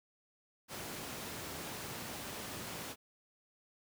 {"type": "high-pass noise", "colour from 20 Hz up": "pink", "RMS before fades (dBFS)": -44, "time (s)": [0.68, 2.96], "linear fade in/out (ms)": 50, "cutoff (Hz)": 110, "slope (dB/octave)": 12, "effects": []}